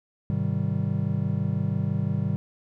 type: chord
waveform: triangle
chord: Ab major seventh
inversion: none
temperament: just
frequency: 103.83 / 129.78 / 155.74 / 194.67 Hz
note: Ab2 / C3 / Eb3 / G3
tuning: 0 / -14 / +2 / -12 cents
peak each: -27 dBFS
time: 0.3-2.36 s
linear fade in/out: 0 ms
effects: none